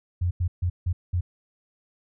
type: tone bursts at uneven times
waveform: sine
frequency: 88.6 Hz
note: F2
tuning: 25 cents sharp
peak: -21 dBFS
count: 5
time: 0.21-0.31 / 0.4-0.48 / 0.62-0.7 / 0.86-0.93 / 1.13-1.21 s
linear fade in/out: 10 ms
effects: none